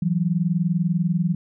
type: tone pair together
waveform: sine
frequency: 164.82 / 185 Hz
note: E3 / F#3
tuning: 0 / 0 cents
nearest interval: major second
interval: 200 cents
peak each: -21 / -22 dBFS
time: 0.02-1.35 s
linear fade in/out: 5 ms
effects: none